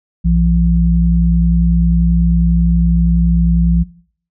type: tone pair together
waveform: sine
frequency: 60.25 / 170.4 Hz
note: B1 / F3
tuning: -42 / -42 cents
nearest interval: octave + tritone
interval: 1800 cents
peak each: -12 dBFS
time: 0.24-3.84 s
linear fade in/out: 20 ms
effects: noise-tail reverb RT60 0.5 s tail -18 dB re dry